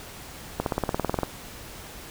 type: accelerating click train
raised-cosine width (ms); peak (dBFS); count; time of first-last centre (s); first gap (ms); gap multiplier
1; -10; 13; 0.6-1.233; 62; 0.97
effects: pink hiss -42 dBFS RMS until 2.1 s